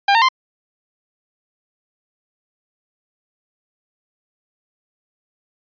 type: tone with pitch steps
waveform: sawtooth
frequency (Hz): 800 / 913.7 / 1043.5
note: G5 / A#5 / C6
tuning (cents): +35 / -35 / -5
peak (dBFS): -7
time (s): 0.08-0.287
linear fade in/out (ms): 5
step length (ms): 69
effects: resampled to 11025 Hz